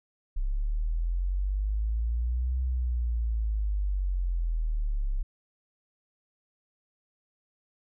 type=linear two-way sweep; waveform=sine; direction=up then down; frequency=32.58 to 64.1 to 32.58 Hz; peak=-25 dBFS; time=0.36-5.23 s; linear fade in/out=10 ms; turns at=2.6 s; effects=none